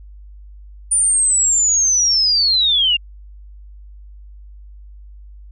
sine linear sweep, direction down, 9350 to 2751 Hz, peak -12 dBFS, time 0.91-2.97 s, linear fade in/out 10 ms, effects added 50 Hz sine -36 dBFS peak until 5.51 s

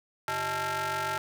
sawtooth ring-modulated tone, 243.7 Hz, B3, 23 cents flat, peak -22 dBFS, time 0.28-1.18 s, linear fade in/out 0 ms, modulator 1120 Hz, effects none

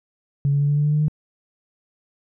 sine tone with pitch steps, 140.8 / 142.35 / 143.92 / 145.51 / 147.12 / 148.74 / 150.38 / 152.04 Hz, C#3 / C#3 / D3 / D3 / D3 / D3 / D3 / D#3, +27 / +46 / -35 / -16 / +3 / +22 / +41 / -40 cents, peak -15 dBFS, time 0.45-1.082 s, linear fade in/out 0 ms, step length 79 ms, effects tanh soft clip ceiling -11 dBFS

